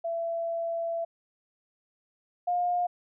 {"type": "tone pair in turn", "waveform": "sine", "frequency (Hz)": [670, 709.8], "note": ["E5", "F5"], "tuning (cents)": [28, 28], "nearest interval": "minor second", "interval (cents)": 100, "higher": "second", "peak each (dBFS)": [-28, -24], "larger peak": "second", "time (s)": [[0.04, 1.05], [2.47, 2.87]], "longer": "first", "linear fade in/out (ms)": 10, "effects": []}